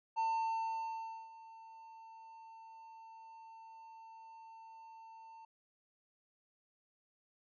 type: tone with ADSR envelope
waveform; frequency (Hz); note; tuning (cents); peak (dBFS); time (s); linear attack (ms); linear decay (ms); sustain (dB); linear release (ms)
triangle; 899; A5; +37; -29; 0.16-5.45; 28; 1100; -21; 4
effects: resampled to 16000 Hz